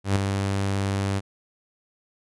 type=tone with ADSR envelope; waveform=sawtooth; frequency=98.4 Hz; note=G2; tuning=7 cents sharp; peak=-13 dBFS; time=0.04-1.21 s; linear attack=120 ms; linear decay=7 ms; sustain=-6 dB; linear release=33 ms; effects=resampled to 24000 Hz